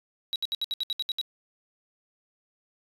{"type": "tone bursts", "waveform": "sine", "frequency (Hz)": 3870, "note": "B7", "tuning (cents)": -36, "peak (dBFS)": -24, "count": 10, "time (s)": [0.33, 1.213], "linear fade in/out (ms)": 0, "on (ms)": 28, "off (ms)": 67, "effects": ["tanh soft clip ceiling -24 dBFS"]}